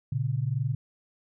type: tone pair together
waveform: sine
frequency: 117.39 / 139.6 Hz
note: A#2 / C#3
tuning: +13 / +13 cents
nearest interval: minor third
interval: 300 cents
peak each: -28 dBFS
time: 0.12-0.75 s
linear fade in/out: 5 ms
effects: none

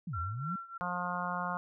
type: exponential two-way sweep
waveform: sine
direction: down then up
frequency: 196 to 78 to 196 Hz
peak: -35 dBFS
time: 0.07-0.56 s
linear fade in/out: 5 ms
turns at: 0.19 s
type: tone with tremolo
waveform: sine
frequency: 1359 Hz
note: F6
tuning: 48 cents flat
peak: -34 dBFS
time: 0.13-0.78 s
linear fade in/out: 10 ms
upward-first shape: triangle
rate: 3.2 Hz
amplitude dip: 90%
type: harmonic tone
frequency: 177.9 Hz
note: F3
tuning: 32 cents sharp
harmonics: 1 / 3 / 4 / 5 / 6 / 7 / 8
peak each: -40 / -45 / -40 / -41 / -38 / -40 / -40 dBFS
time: 0.81-1.57 s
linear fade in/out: 0 ms
effects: none

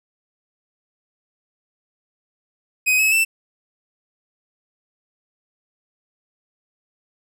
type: tone with pitch steps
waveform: 45% pulse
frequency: 2512 / 2575 / 2663 Hz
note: D#7 / E7 / E7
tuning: +16 / -41 / +17 cents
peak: -14 dBFS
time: 2.86-3.25 s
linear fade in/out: 20 ms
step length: 130 ms
effects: none

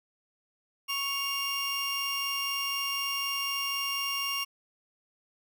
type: tone pair together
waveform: 30% pulse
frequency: 1108.8 / 2794 Hz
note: C#6 / F7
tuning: 0 / 0 cents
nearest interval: octave + major third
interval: 1600 cents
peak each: -32 / -28 dBFS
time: 0.88-4.45 s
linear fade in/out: 20 ms
effects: none

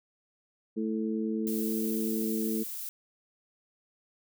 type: harmonic tone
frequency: 110 Hz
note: A2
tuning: in tune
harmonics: 2 / 3 / 4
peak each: -30 / -34 / -36 dBFS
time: 0.76-2.64 s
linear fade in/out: 20 ms
type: noise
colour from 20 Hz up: violet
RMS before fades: -38 dBFS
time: 1.47-2.89 s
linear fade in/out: 0 ms
effects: none

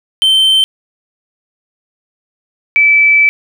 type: tone pair in turn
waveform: triangle / sine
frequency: 3104 / 2311 Hz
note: G7 / D7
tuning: -18 / -28 cents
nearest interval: perfect fourth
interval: 510 cents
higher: first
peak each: -5 dBFS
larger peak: neither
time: 0.22-0.64 / 2.76-3.29 s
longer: second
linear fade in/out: 0 ms
effects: none

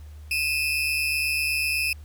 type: tone pair together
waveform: 35% pulse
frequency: 2489 / 2637 Hz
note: D#7 / E7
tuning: 0 / 0 cents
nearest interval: minor second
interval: 100 cents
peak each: -24 dBFS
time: 0.31-1.93 s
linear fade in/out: 2 ms
effects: added 75 Hz sine -39 dBFS peak until 2.04 s + pink hiss -58 dBFS RMS until 2.04 s

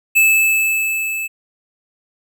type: tone with level ramp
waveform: square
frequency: 2617 Hz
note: E7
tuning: 13 cents flat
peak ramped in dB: -9 to -22 dBFS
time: 0.15-1.28 s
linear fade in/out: 20 ms
effects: none

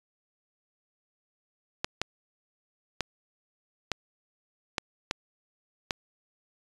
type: clicks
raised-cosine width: 0.2 ms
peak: -10 dBFS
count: 7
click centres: 1.845 / 2.016 / 3.007 / 3.917 / 4.782 / 5.111 / 5.908 s
effects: resampled to 22050 Hz

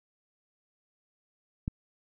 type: click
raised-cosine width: 5 ms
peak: -18 dBFS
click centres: 1.679 s
effects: none

